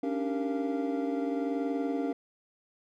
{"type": "tone cluster", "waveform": "triangle", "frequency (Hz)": [277.7, 298.5, 391.5, 464.4, 689], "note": ["C#4", "D4", "G4", "A#4", "F5"], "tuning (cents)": [3, 28, -2, -7, -24], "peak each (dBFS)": [-29, -35, -36, -34, -37], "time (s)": [0.03, 2.13], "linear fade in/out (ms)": 5, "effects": []}